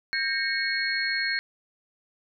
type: tone cluster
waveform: sine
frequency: 1594 / 1848 / 2207 / 4293 Hz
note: G6 / A#6 / C#7 / C8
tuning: +28 / -16 / -8 / +44 cents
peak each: -30 dBFS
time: 0.13-1.39 s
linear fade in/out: 0 ms
effects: none